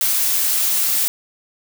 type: noise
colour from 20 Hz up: blue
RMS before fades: -18 dBFS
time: 0.01-1.08 s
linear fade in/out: 0 ms
effects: none

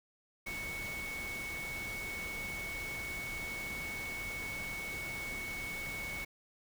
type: tone in noise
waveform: sine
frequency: 2217 Hz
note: C#7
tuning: in tune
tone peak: -39 dBFS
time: 0.46-6.25 s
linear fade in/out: 10 ms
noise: pink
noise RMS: -45 dBFS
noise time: 0.46-6.25 s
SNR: +3 dB
effects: none

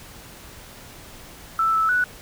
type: tone with pitch steps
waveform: sine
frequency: 1322 / 1311 / 1478 Hz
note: E6 / E6 / F#6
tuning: +5 / -10 / -2 cents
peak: -17 dBFS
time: 1.59-2.04 s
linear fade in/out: 2 ms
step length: 150 ms
effects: pink hiss -43 dBFS RMS until 2.21 s

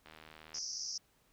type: click train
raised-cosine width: 0.3 ms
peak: -36 dBFS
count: 42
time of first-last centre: 0.06-0.582 s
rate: 78.5 Hz
type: band-pass noise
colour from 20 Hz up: pink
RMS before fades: -41 dBFS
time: 0.54-0.98 s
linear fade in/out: 5 ms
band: 5000 to 6100 Hz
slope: 96 dB/octave
effects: pink hiss -71 dBFS RMS until 1.32 s

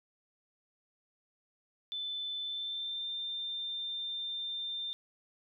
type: tone with pitch glide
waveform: sine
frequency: 3520 to 3590 Hz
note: A7 to A7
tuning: 0 to +34 cents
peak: -35 dBFS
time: 1.92-4.93 s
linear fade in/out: 0 ms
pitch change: +34 cents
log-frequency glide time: 2.42-3.06 s
effects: none

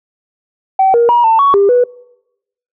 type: tone with pitch steps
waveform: sine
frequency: 767 / 470.7 / 956 / 895 / 1118 / 399.4 / 491.3 Hz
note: G5 / A#4 / A#5 / A5 / C#6 / G4 / B4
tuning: -38 / +17 / +43 / +29 / +14 / +32 / -9 cents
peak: -5 dBFS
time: 0.79-1.84 s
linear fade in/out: 5 ms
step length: 150 ms
effects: noise-tail reverb RT60 0.9 s tail -25 dB re dry + tanh soft clip ceiling -2 dBFS

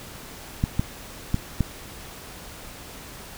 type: clicks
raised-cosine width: 5 ms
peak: -8 dBFS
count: 4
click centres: 0.639 / 0.795 / 1.344 / 1.607 s
effects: pink hiss -41 dBFS RMS until 3.37 s

